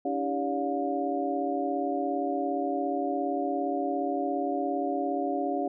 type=tone cluster; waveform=sine; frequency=283.2 / 320.5 / 394.3 / 571 / 713 Hz; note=C#4 / E4 / G4 / D5 / F5; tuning=+37 / -49 / +10 / -49 / +36 cents; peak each=-31 / -37 / -34 / -34 / -31 dBFS; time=0.05-5.68 s; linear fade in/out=5 ms; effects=none